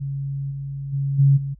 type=tone with level steps; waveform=sine; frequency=138.59 Hz; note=C#3; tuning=in tune; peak=-24 / -27 / -20 / -11 / -24 dBFS; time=0-1.55 s; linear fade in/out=20 ms; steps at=0.5 / 0.92 / 1.18 / 1.36 s; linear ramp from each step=20 ms; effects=added 50 Hz sine -46 dBFS peak until 1.59 s